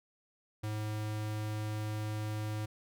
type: tone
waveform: square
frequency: 107 Hz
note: A2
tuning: 48 cents flat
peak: -35 dBFS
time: 0.63-2.66 s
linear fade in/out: 10 ms
effects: none